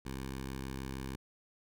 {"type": "tone with notch filter", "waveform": "10% pulse", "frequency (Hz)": 66.4, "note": "C2", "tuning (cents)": 26, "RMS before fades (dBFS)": -41, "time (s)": [0.05, 1.16], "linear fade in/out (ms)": 10, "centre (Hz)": 610, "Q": 1.6, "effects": []}